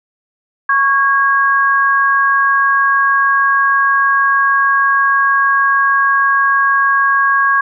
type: tone pair together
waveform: sine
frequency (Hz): 1110 / 1636.4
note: C#6 / G#6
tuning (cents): +2 / -26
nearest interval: perfect fifth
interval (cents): 672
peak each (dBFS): -12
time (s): 0.69-7.61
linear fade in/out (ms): 5
effects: none